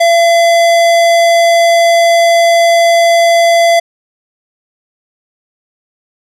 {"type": "tone with hard clipping", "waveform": "sine", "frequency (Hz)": 678, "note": "E5", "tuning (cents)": 49, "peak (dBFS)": -7, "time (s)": [0, 3.8], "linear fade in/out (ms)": 10, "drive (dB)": 18, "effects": []}